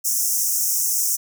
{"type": "high-pass noise", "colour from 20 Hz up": "pink", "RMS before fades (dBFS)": -21, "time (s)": [0.04, 1.17], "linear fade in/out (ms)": 20, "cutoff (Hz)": 5500, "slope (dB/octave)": 96, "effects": []}